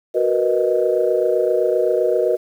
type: chord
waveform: sine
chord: B major seventh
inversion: second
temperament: equal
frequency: 370 / 466.2 / 493.9 / 622.3 Hz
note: F#4 / A#4 / B4 / D#5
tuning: 0 / 0 / 0 / 0 cents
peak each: -20 dBFS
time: 0.14-2.37 s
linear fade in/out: 20 ms
effects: tanh soft clip ceiling -4 dBFS + 8-bit